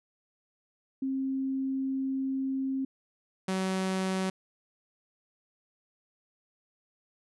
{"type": "tone pair in turn", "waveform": ["sine", "sawtooth"], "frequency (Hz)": [267, 188.8], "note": ["C4", "F#3"], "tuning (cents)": [35, 35], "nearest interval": "tritone", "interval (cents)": 600, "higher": "first", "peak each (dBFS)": [-28, -24], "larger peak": "second", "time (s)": [[1.02, 2.85], [3.48, 4.3]], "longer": "first", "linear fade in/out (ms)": 5, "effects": ["resampled to 24000 Hz"]}